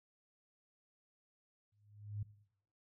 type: tone with exponential growth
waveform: sine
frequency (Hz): 103.83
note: G#2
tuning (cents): 0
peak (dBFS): -36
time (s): 1.72-2.23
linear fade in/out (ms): 5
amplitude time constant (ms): 110
effects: noise-tail reverb RT60 0.7 s tail -18 dB re dry